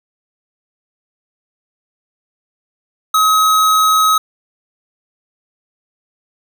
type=tone; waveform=square; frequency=1273 Hz; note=D#6; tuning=39 cents sharp; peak=-10 dBFS; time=3.14-4.18 s; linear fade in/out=5 ms; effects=none